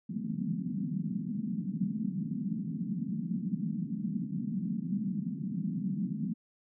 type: band-pass noise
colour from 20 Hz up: white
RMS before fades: -34 dBFS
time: 0.09-6.34 s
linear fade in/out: 10 ms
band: 160 to 230 Hz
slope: 48 dB/octave
effects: none